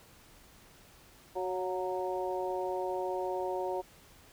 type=harmonic tone with a mistuned harmonic; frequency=185 Hz; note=F#3; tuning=in tune; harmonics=2 / 3 / 4 / 5; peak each=-35 / -37 / -38 / -39 dBFS; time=1.35-3.82 s; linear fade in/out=20 ms; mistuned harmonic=4; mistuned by=-31 cents; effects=pink hiss -58 dBFS RMS until 4.32 s